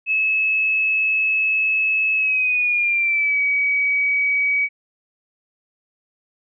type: tone with pitch glide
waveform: sine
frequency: 2591 to 2269 Hz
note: E7 to C#7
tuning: -30 to +40 cents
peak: -16 dBFS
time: 0.06-4.69 s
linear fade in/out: 50 ms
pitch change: -230 cents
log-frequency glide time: 2.15-3.4 s
effects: none